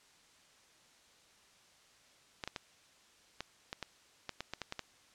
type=clicks; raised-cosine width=0.2 ms; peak=-21 dBFS; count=12; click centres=2.438 / 2.476 / 2.562 / 3.406 / 3.729 / 3.827 / 4.293 / 4.406 / 4.536 / 4.617 / 4.724 / 4.793 s; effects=white hiss -64 dBFS RMS until 5.14 s + low-pass 7000 Hz 12 dB/octave